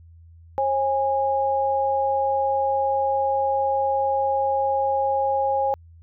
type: tone pair together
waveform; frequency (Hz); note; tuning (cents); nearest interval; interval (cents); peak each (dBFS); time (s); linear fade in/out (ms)
sine; 539 / 821.7; C#5 / G#5; -49 / -19; perfect fifth; 730; -23 / -21; 0.58-5.74; 0
effects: added 83 Hz sine -45 dBFS peak until 6.02 s